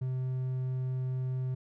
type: tone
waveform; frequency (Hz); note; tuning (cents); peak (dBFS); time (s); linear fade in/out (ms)
triangle; 128.9; C3; -26; -28; 0.01-1.55; 10
effects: none